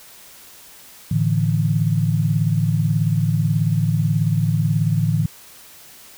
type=chord; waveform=sine; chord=A suspended fourth; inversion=none; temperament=just; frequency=110 / 146.67 / 165 Hz; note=A2 / D3 / E3; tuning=0 / -2 / +2 cents; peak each=-20 dBFS; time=1.11-5.26 s; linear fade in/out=5 ms; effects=white hiss -44 dBFS RMS until 6.17 s